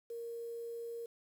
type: tone with quantisation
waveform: sine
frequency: 466.2 Hz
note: A#4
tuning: in tune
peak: -40 dBFS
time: 0.1-1.06 s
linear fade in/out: 5 ms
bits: 10
effects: none